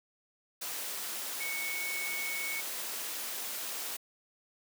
sine tone in noise, 2217 Hz, C#7, in tune, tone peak -35 dBFS, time 1.4-2.61 s, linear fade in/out 10 ms, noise white, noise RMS -38 dBFS, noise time 0.61-3.97 s, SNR 0 dB, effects high-pass 300 Hz 12 dB/octave

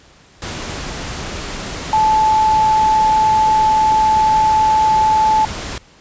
sine tone in noise, 869 Hz, A5, 22 cents flat, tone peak -10 dBFS, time 1.93-5.45 s, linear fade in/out 2 ms, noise pink, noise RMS -26 dBFS, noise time 0.42-5.78 s, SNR +13 dB, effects pink hiss -47 dBFS RMS until 6 s + resampled to 16000 Hz

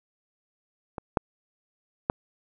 clicks, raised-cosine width 1 ms, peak -19 / -7 / -8 dBFS, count 3, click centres 0.982 / 1.172 / 2.099 s, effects none

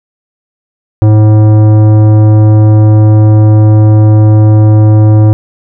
sine tone with tanh clipping, 107.3 Hz, A2, 43 cents flat, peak -3 dBFS, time 1.02-5.33 s, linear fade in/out 0 ms, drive 14 dB, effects none

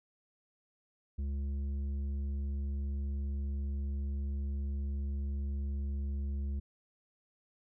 triangle tone with tanh clipping, 69.8 Hz, C#2, 13 cents sharp, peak -34 dBFS, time 1.18-6.6 s, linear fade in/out 10 ms, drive 12 dB, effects none

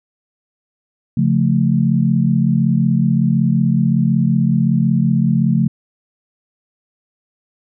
sine chord, Db augmented, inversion none, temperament equal, 138.59 / 174.61 / 220 Hz, Db3 / F3 / A3, 0 / 0 / 0 cents, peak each -16 dBFS, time 1.17-5.68 s, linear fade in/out 5 ms, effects none

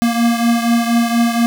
square beating tone pair, 233.1 / 237.3 Hz, A#3 / A#3, 0 / +31 cents, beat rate 4.2 Hz, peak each -14 / -19 dBFS, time 0.02-1.46 s, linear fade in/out 0 ms, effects none

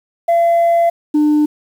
sine tone pair in turn, 680 / 299.9 Hz, F5 / D4, -46 / +36 cents, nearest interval octave + major second, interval 1418 cents, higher first, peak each -7 dBFS, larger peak neither, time 0.28-0.9 / 1.14-1.46 s, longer first, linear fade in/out 10 ms, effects tanh soft clip ceiling -8 dBFS + 7-bit

